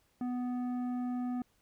sine tone with tanh clipping, 247.7 Hz, B3, 5 cents sharp, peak -34 dBFS, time 0.21-1.42 s, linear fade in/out 2 ms, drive 10 dB, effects pink hiss -72 dBFS RMS until 1.61 s

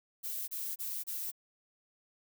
violet noise bursts, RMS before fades -38 dBFS, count 4, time 0.23-1.317 s, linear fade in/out 20 ms, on 250 ms, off 29 ms, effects none

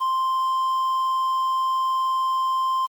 triangle tone with quantisation, 1046.5 Hz, C6, in tune, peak -18 dBFS, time 0-2.87 s, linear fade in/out 20 ms, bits 8, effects Opus 24 kbps

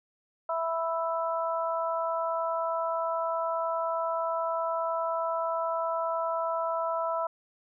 harmonic tone, 329.6 Hz, E4, in tune, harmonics 2 / 3 / 4, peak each -30 / -32 / -33 dBFS, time 0.49-7.27 s, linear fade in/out 5 ms, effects none

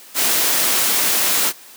white noise, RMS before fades -17 dBFS, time 0.14-1.53 s, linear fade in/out 50 ms, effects white hiss -42 dBFS RMS until 1.76 s + high-pass 200 Hz 12 dB/octave

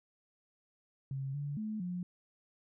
sine tone with pitch steps, 135.4 / 143.9 / 215.5 / 178.6 Hz, C#3 / D3 / A3 / F3, -40 / -35 / -36 / +39 cents, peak -35 dBFS, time 1.11-2.03 s, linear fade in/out 2 ms, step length 230 ms, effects none

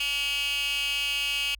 15% pulse tone with high-pass filter, 284.3 Hz, C#4, 44 cents sharp, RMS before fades -28 dBFS, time 0-1.55 s, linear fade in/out 5 ms, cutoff 2700 Hz, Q 5.2, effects added 50 Hz sine -48 dBFS peak until 1.59 s

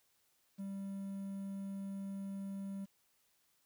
triangle tone with quantisation, 196 Hz, G3, in tune, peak -38 dBFS, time 0.58-2.86 s, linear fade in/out 20 ms, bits 11, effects white hiss -75 dBFS RMS until 3.65 s

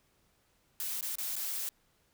blue noise with dropouts, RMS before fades -36 dBFS, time 0.8-1.69 s, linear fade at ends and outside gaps 0 ms, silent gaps 1.009-1.027 / 1.155-1.184 / 1.356-1.364 s, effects pink hiss -71 dBFS RMS until 2.13 s

